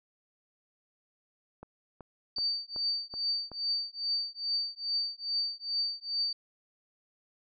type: click train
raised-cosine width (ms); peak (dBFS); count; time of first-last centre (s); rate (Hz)
1; -31; 6; 1.63-3.517; 2.65
type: tone with tremolo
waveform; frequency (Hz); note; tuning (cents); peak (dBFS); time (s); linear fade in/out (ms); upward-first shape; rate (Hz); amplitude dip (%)
sine; 4606; D8; -34; -26; 2.36-6.33; 5; triangle; 2.4; 100
effects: none